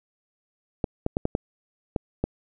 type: clicks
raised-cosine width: 2 ms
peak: -10 dBFS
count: 7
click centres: 0.842 / 1.064 / 1.169 / 1.254 / 1.351 / 1.962 / 2.24 s
effects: none